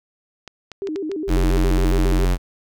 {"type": "clicks", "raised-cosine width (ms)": 0.2, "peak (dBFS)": -18, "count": 8, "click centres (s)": [0.477, 0.717, 0.872, 0.96, 1.116, 1.291, 1.504, 1.578]}
{"type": "tone with vibrato", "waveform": "sine", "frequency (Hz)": 349.2, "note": "F4", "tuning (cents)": 0, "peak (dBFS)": -23, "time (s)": [0.82, 2.25], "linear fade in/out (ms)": 0, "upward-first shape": "square", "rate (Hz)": 7.3, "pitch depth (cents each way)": 210}
{"type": "tone", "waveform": "square", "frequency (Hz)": 45.08, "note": "F#1", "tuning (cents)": -44, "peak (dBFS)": -16, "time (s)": [1.27, 2.38], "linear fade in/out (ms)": 50}
{"effects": []}